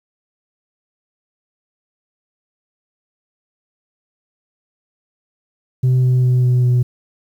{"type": "tone with pitch steps", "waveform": "sine", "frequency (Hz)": [127.8, 126.77, 125.75, 124.74, 123.73], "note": ["C3", "B2", "B2", "B2", "B2"], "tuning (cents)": [-40, 46, 32, 18, 4], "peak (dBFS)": -8, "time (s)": [5.83, 6.83], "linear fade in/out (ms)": 10, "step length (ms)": 200, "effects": ["tanh soft clip ceiling -10 dBFS", "8-bit"]}